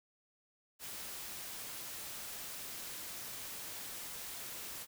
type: noise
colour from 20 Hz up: white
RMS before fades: -45 dBFS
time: 0.79-4.87 s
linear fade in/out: 50 ms
effects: none